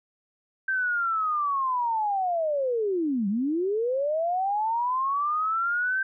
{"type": "linear two-way sweep", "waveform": "sine", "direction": "down then up", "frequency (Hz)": [1568, 190, 1568], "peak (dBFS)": -23, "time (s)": [0.68, 6.03], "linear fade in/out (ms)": 5, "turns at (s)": 3.28, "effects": []}